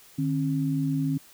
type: tone pair together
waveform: sine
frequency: 151.85 / 270 Hz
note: D#3 / C#4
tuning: -42 / -45 cents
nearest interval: minor seventh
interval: 997 cents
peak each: -26 dBFS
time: 0.18-1.18 s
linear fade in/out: 10 ms
effects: white hiss -53 dBFS RMS until 1.33 s